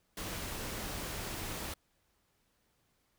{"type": "noise", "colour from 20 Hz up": "pink", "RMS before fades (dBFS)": -40, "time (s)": [0.17, 1.74], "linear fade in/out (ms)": 5, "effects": ["pink hiss -75 dBFS RMS until 3.18 s"]}